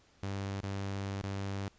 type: tone with dropouts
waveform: sawtooth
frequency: 98.4 Hz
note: G2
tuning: 7 cents sharp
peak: -31 dBFS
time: 0.23-1.68 s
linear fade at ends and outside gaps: 0 ms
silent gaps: 0.605-0.633 / 1.215-1.236 s
effects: pink hiss -65 dBFS RMS until 1.78 s + resampled to 16000 Hz